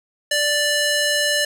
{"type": "tone with high-pass filter", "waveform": "square", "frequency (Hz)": 587.3, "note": "D5", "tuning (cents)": 0, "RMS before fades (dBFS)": -19, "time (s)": [0.31, 1.45], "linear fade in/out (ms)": 5, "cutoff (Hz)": 1300, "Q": 0.55, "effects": ["low-pass 11000 Hz 12 dB/octave", "8-bit"]}